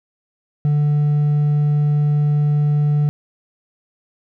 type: tone with hard clipping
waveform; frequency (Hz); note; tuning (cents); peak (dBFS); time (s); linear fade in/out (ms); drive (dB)
triangle; 147.5; D3; +8; -14; 0.65-3.09; 0; 5
effects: none